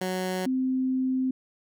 15% pulse / sine tone pair in turn, 185 / 259.5 Hz, F#3 / C4, 0 / -14 cents, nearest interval tritone, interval 586 cents, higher second, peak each -21 / -23 dBFS, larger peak first, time 0.01-0.46 / 0.46-1.31 s, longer second, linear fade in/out 5 ms, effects none

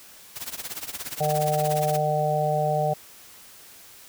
white noise with tremolo, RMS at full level -31 dBFS, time 0.35-1.98 s, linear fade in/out 20 ms, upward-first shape triangle, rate 17 Hz, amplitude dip 100%
harmonic tone, 151.4 Hz, D#3, 47 cents flat, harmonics 1 / 3 / 4 / 5, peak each -27 / -31 / -25 / -25 dBFS, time 1.2-2.94 s, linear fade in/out 10 ms
effects white hiss -48 dBFS RMS until 4.08 s

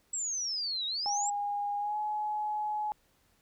sine exponential two-way sweep, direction down then up, 7810 to 3729 to 7810 Hz, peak -31 dBFS, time 0.13-1.3 s, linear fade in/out 5 ms, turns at 0.86 s
sine tone with pitch glide, 817 to 845.8 Hz, G#5 to G#5, -29 to +31 cents, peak -30 dBFS, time 1.06-2.92 s, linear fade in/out 0 ms, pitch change +60 cents, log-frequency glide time 1.79-1.97 s
effects pink hiss -69 dBFS RMS until 3.41 s

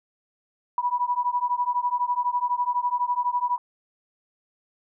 sine beating tone pair, 973 / 985 Hz, B5 / B5, -26 / -5 cents, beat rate 12 Hz, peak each -25 dBFS, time 0.78-3.58 s, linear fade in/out 2 ms, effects none

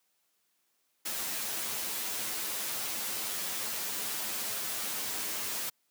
white noise with comb filter, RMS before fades -35 dBFS, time 1.05-5.7 s, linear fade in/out 10 ms, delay 9.3 ms, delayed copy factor +0.75, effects white hiss -75 dBFS RMS until 5.9 s + high-pass 150 Hz 12 dB/octave

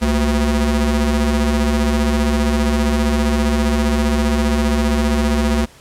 40% pulse ring-modulated tone, 145.9 Hz, D3, 11 cents flat, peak -10 dBFS, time 0.01-5.66 s, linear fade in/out 20 ms, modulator 80.5 Hz, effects pink hiss -45 dBFS RMS until 5.8 s + low-pass 11000 Hz 12 dB/octave

